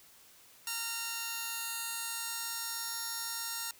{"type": "tone pair together", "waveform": "5% pulse", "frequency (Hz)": [922, 1383.1], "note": ["A#5", "F6"], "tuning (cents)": [-19, -17], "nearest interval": "perfect fifth", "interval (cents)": 702, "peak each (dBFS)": [-27, -26], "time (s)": [0.67, 3.71], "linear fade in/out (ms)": 2, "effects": ["white hiss -59 dBFS RMS until 3.79 s"]}